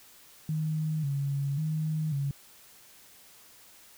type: tone with vibrato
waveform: sine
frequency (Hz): 147.7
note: D3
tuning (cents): +10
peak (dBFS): -27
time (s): 0.49-2.31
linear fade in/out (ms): 2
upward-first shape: square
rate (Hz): 0.92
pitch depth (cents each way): 94
effects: white hiss -55 dBFS RMS until 3.97 s